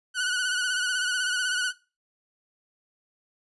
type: tone with vibrato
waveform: sawtooth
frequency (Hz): 1480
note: F#6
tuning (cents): 0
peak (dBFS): -21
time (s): 0.14-1.73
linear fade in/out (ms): 50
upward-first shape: sine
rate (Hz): 16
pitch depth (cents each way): 50
effects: noise-tail reverb RT60 0.3 s tail -19 dB re dry + resampled to 24000 Hz